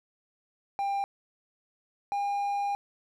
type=tone pair in turn; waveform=triangle; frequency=796 / 807.1 Hz; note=G5 / G#5; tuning=+26 / -50 cents; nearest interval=unison; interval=24 cents; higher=second; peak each=-25 dBFS; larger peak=neither; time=0.79-1.04 / 2.12-2.75 s; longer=second; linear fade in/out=0 ms; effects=none